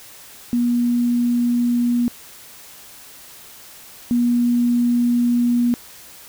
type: tone pair in turn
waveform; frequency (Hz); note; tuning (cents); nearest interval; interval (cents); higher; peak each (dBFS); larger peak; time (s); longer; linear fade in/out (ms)
sine; 240.6 / 240.6; B3 / B3; -45 / -45; unison; 0; neither; -15 / -14; second; 0.53-2.08 / 4.11-5.74; second; 0
effects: white hiss -42 dBFS RMS until 6.28 s